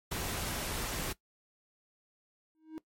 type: noise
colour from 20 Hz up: pink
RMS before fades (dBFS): -36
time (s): 0.11-1.13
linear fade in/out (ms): 10
type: tone with exponential growth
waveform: triangle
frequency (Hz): 316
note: D#4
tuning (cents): +27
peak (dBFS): -33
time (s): 2.55-2.78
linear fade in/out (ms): 0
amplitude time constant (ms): 49
effects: noise-tail reverb RT60 0.1 s tail -18 dB re dry + MP3 64 kbps